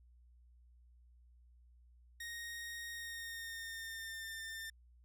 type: tone with pitch glide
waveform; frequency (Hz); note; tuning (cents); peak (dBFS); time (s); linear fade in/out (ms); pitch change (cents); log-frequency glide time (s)
sawtooth; 1864.7 to 1797; A#6 to A6; 0 to +36; -40; 2.2-4.7; 5; -64; 2.91-4.23
effects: added 60 Hz sine -61 dBFS peak until 5.04 s